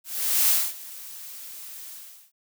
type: noise with ADSR envelope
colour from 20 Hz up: blue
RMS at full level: -19 dBFS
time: 0.04-2.32 s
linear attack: 450 ms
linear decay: 240 ms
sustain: -21 dB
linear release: 410 ms
effects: none